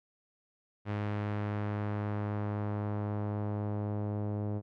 sawtooth tone with low-pass filter sweep, 103.83 Hz, G#2, in tune, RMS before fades -34 dBFS, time 0.85-4.62 s, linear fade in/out 50 ms, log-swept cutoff 2300 to 590 Hz, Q 0.93, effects none

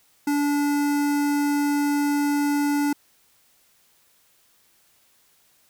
square tone with notch filter, 289.1 Hz, D4, 27 cents flat, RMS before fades -22 dBFS, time 0.27-2.93 s, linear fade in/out 5 ms, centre 3400 Hz, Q 1.3, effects white hiss -61 dBFS RMS until 5.69 s

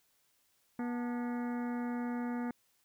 harmonic tone with a mistuned harmonic, 241.8 Hz, B3, 36 cents flat, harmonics 1 / 2 / 3 / 4 / 5 / 6 / 7 / 8 / 9, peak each -34 / -46 / -48 / -47 / -52 / -52 / -54 / -56 / -58 dBFS, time 0.79-2.51 s, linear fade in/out 2 ms, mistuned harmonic 4, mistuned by -150 cents, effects white hiss -73 dBFS RMS until 2.84 s

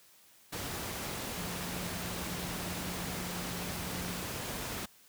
sine tone in noise, 178.3 Hz, F3, 36 cents sharp, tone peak -42 dBFS, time 1.36-4.23 s, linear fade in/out 10 ms, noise pink, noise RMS -38 dBFS, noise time 0.52-4.86 s, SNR -7 dB, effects white hiss -61 dBFS RMS until 5.08 s + high-pass 60 Hz 12 dB/octave

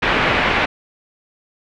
white low-pass noise, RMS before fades -17 dBFS, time 0.02-0.66 s, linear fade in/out 10 ms, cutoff 2600 Hz, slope 24 dB/octave, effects none

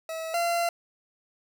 40% pulse tone pair in turn, 647 / 685.6 Hz, E5 / F5, -32 / -32 cents, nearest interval minor second, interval 100 cents, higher second, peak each -31 / -23 dBFS, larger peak second, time 0.09-0.34 / 0.34-0.69 s, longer second, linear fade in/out 2 ms, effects none

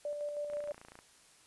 sine tone with tremolo, 587 Hz, D5, 1 cent flat, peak -34 dBFS, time 0.05-0.72 s, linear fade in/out 2 ms, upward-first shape square, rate 6.3 Hz, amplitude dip 35%
click train, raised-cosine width 0.5 ms, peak -36 dBFS, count 15, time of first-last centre 0.5-0.99 s, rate 28.6 Hz
effects white hiss -62 dBFS RMS until 1.46 s + resampled to 24000 Hz

